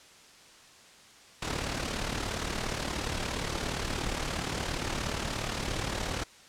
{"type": "noise with amplitude modulation", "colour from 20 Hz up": "pink", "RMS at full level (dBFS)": -30, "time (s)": [1.42, 6.24], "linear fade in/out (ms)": 5, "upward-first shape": "sine", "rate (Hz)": 37.1, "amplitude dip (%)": 60, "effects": ["white hiss -54 dBFS RMS until 6.48 s", "low-pass 7000 Hz 12 dB/octave"]}